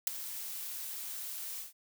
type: noise with ADSR envelope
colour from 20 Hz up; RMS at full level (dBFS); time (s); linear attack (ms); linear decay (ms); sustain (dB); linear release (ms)
blue; -24; 0.07-1.73; 4; 8; -17; 140
effects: none